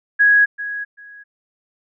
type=tone with echo; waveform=sine; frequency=1661.2 Hz; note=G#6; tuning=in tune; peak=-9 dBFS; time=0.19-0.46 s; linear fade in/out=20 ms; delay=390 ms; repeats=2; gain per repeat=-14 dB; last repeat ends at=1.24 s; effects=none